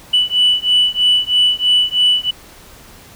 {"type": "beating tone pair", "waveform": "sine", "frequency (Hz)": [2967, 2970.1], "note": ["F#7", "F#7"], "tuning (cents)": [4, 6], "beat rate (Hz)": 3.1, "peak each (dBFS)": -13, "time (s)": [0.13, 2.31], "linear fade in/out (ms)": 10, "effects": ["tanh soft clip ceiling -5 dBFS", "pink hiss -41 dBFS RMS until 3.15 s"]}